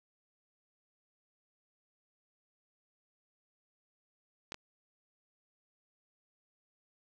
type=clicks; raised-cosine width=0.2 ms; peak=-21 / -26 dBFS; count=2; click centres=4.521 / 4.544 s; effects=none